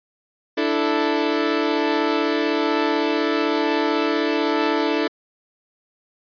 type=chord; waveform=sawtooth; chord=D suspended second; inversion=none; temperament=equal; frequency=293.7 / 329.6 / 440 Hz; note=D4 / E4 / A4; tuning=0 / 0 / 0 cents; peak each=-19 dBFS; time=0.57-5.08 s; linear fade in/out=10 ms; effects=resampled to 11025 Hz